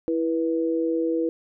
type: tone pair together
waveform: sine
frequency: 329.6 / 487 Hz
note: E4 / B4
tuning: 0 / -24 cents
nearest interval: perfect fifth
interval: 676 cents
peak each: -23 / -25 dBFS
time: 0.08-1.29 s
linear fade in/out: 0 ms
effects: none